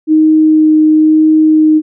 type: tone with vibrato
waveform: sine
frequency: 311.1 Hz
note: D#4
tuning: in tune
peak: -4 dBFS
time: 0.07-1.82 s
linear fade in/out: 50 ms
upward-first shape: sine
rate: 1 Hz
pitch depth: 8 cents each way
effects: none